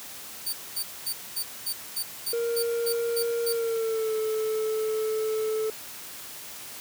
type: tone bursts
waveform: 10% pulse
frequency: 4586 Hz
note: D8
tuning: 42 cents flat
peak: -20 dBFS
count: 11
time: 0.46-3.53 s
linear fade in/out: 10 ms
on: 70 ms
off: 230 ms
type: tone with pitch glide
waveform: triangle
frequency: 467.4 to 436.1 Hz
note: A#4 to A4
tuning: +5 to -15 cents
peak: -23 dBFS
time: 2.33-5.7 s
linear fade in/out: 2 ms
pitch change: -120 cents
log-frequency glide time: 3.47-4.15 s
effects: white hiss -41 dBFS RMS until 6.8 s + high-pass 80 Hz 12 dB/octave